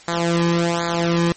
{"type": "tone with flanger", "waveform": "sawtooth", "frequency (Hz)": 170, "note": "F3", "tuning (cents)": -46, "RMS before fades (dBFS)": -19, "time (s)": [0.08, 1.32], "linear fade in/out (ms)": 0, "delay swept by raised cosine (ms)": [0.35, 1.45], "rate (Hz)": 1.3, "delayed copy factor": -0.85, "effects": ["white hiss -45 dBFS RMS until 1.36 s", "MP3 32 kbps"]}